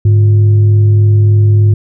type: tone with frequency modulation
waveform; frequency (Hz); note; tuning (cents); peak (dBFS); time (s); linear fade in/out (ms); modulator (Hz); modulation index
sine; 103.83; G#2; 0; -4; 0.05-1.74; 5; 251; 0.23
effects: none

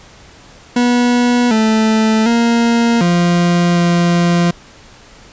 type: tone with pitch steps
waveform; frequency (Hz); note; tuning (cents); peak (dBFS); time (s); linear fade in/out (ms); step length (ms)
40% pulse; 243.3 / 219.4 / 233.6 / 174 / 173; B3 / A3 / A#3 / F3 / F3; -26 / -5 / +4 / -6 / -16; -9; 0.76-4.51; 5; 750
effects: pink hiss -41 dBFS RMS until 5.32 s + resampled to 16000 Hz

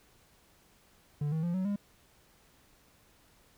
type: tone with pitch steps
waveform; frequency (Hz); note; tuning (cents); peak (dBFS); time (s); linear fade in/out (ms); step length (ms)
triangle; 146.83 / 159.2 / 172.61 / 187.14 / 202.9; D3 / D#3 / F3 / F#3 / G#3; 0 / +40 / -20 / +20 / -40; -27; 1.21-1.76; 5; 110
effects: pink hiss -64 dBFS RMS until 3.57 s

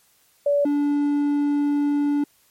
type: tone pair in turn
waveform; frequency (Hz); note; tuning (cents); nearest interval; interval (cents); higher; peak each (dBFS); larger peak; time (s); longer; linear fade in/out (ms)
sine / triangle; 574 / 289.3; D5 / D4; -40 / -26; octave; 1186; first; -16; neither; 0.46-0.65 / 0.65-2.24; second; 5
effects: white hiss -60 dBFS RMS until 2.5 s + MP3 64 kbps

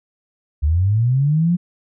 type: linear sweep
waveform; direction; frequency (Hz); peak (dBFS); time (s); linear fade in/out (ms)
sine; up; 69.3 to 179.8; -13; 0.62-1.57; 20
effects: none

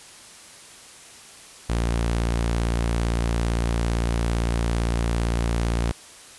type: tone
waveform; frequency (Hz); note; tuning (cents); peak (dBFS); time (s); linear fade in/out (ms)
sawtooth; 57.7; A#1; -17; -17; 1.69-5.92; 10
effects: white hiss -45 dBFS RMS until 6.38 s + resampled to 24000 Hz

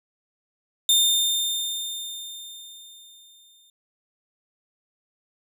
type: tone with exponential decay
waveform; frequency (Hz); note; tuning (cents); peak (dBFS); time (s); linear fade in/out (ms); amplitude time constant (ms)
sawtooth; 3619; A7; +48; -12; 0.89-3.7; 2; 610
effects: none

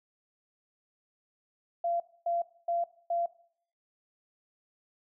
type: tone bursts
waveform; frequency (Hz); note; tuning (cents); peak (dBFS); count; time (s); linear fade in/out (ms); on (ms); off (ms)
sine; 686; F5; -31; -27; 4; 1.84-3.26; 5; 160; 260
effects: noise-tail reverb RT60 0.6 s tail -18 dB re dry

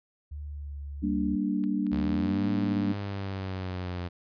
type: tone with pitch glide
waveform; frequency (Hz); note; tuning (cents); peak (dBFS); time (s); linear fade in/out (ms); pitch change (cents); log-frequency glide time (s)
sine; 73.42 to 71.12; D2 to C#2; 0 to +45; -35; 0.31-1.36; 10; -55; 0.44-0.77
type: chord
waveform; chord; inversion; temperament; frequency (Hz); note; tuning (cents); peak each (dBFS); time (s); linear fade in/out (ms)
sine; G minor; none; equal; 196 / 233.1 / 293.7; G3 / Bb3 / D4; 0 / 0 / 0; -29 / -31 / -29; 1.02-2.94; 20
type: clicks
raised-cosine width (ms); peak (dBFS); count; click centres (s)
0.3; -34; 3; 1.639 / 1.867 / 2.442
type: exponential two-way sweep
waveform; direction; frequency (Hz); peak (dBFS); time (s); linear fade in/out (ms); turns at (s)
sawtooth; up then down; 69.3 to 107.4 to 87.8; -28; 1.91-4.09; 20; 2.51
effects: resampled to 11025 Hz

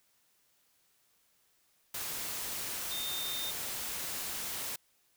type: tone in noise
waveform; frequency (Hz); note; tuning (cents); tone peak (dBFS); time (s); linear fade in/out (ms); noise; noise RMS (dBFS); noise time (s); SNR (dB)
sine; 3643; A#7; -41; -37; 2.91-3.51; 5; white; -38; 1.94-4.76; -2
effects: white hiss -71 dBFS RMS until 5.16 s

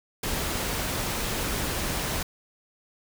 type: noise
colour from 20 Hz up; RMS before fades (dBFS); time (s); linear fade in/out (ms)
pink; -29; 0.23-2.23; 5
effects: none

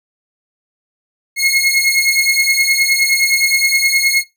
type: beating tone pair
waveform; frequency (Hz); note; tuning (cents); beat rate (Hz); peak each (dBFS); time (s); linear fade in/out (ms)
sawtooth; 2159 / 2168.6; C#7 / C#7; -46 / -39; 9.6; -11; 1.36-4.24; 50
effects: noise-tail reverb RT60 0.2 s tail -18 dB re dry

